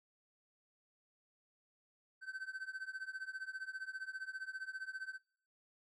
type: tone with tremolo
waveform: triangle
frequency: 1538 Hz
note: G6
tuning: 33 cents flat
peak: -36 dBFS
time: 2.21-5.19 s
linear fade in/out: 50 ms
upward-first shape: triangle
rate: 15 Hz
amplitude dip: 95%
effects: noise-tail reverb RT60 0.6 s tail -23 dB re dry + MP3 48 kbps

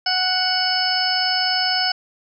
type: harmonic tone with a mistuned harmonic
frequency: 740 Hz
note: F#5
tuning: in tune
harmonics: 1 / 2 / 3 / 4 / 6 / 7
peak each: -24 / -25 / -31 / -28 / -25 / -21 dBFS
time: 0.06-1.92 s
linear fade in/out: 5 ms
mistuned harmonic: 6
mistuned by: +17 cents
effects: none

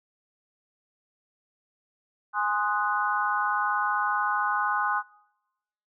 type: chord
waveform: sine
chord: Ab dominant seventh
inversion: none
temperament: equal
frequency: 830.6 / 1046.5 / 1244.5 / 1480 Hz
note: Ab5 / C6 / Eb6 / Gb6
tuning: 0 / 0 / 0 / 0 cents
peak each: -29 dBFS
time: 2.33-5.03 s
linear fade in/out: 50 ms
effects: noise-tail reverb RT60 1.0 s tail -25 dB re dry

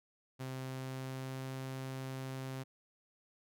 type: tone with pitch glide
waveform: sawtooth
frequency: 130.81 to 132.1 Hz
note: C3 to C3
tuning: 0 to +17 cents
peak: -36 dBFS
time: 0.39-2.64 s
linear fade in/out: 20 ms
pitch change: +17 cents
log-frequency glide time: 0.6-1.52 s
effects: none

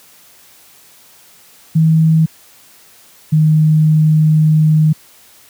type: tone pair in turn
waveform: sine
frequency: 160 / 155.36 Hz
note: D#3 / D#3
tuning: +49 / -2 cents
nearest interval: minor second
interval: 51 cents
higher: first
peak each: -7 dBFS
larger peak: neither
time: 1.75-2.26 / 3.32-4.93 s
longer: second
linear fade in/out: 10 ms
effects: white hiss -45 dBFS RMS until 5.49 s + high-pass 60 Hz 12 dB/octave

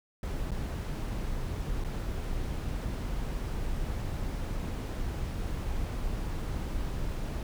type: noise with dropouts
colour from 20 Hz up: brown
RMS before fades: -33 dBFS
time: 0.23-7.43 s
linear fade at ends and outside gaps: 2 ms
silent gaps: 0.508-0.516 / 1.84-1.846 s
effects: none

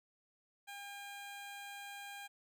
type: tone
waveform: 15% pulse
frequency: 805 Hz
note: G5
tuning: 46 cents sharp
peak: -40 dBFS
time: 0.67-2.28 s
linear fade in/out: 20 ms
effects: none

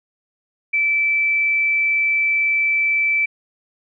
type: tone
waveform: sine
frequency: 2321 Hz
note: D7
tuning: 21 cents flat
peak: -15 dBFS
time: 0.73-3.26 s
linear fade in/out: 10 ms
effects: none

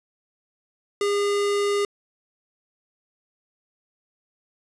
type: tone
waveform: square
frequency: 406.3 Hz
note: G#4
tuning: 38 cents flat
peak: -21 dBFS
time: 1.01-1.85 s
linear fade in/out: 2 ms
effects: resampled to 22050 Hz + 8-bit

